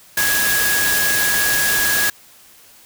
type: tone in noise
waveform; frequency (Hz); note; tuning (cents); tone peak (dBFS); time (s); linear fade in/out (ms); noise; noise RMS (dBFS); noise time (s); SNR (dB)
sine; 1661.2; G#6; 0; -18; 0.17-2.1; 5; white; -19; 0.17-2.1; -2
effects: white hiss -47 dBFS RMS until 2.85 s